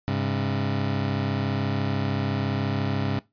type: tone pair together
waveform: 25% pulse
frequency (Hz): 100.9 / 134.87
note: G#2 / C#3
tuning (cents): -49 / -47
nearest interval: perfect fourth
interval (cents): 502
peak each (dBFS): -23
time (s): 0.08-3.19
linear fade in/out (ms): 0
effects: noise-tail reverb RT60 0.2 s tail -19 dB re dry + resampled to 11025 Hz